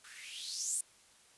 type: noise with band-pass filter sweep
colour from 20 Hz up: violet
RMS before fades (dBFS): -40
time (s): 0.04-0.81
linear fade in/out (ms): 5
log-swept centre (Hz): 1400 to 9400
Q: 5.4
effects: white hiss -63 dBFS RMS until 1.37 s + resampled to 24000 Hz